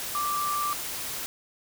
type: tone in noise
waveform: sine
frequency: 1174.7 Hz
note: D6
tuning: in tune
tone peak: -26 dBFS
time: 0.15-0.73 s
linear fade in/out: 0 ms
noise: white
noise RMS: -34 dBFS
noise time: 0-1.26 s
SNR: +5 dB
effects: none